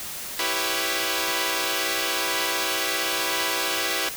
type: chord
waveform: 5% pulse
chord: C# half-diminished seventh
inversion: first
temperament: equal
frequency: 329.6 / 392 / 493.9 / 554.4 Hz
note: E4 / G4 / B4 / C#5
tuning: 0 / 0 / 0 / 0 cents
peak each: -18 dBFS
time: 0.39-4.09 s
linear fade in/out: 2 ms
effects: white hiss -34 dBFS RMS until 4.16 s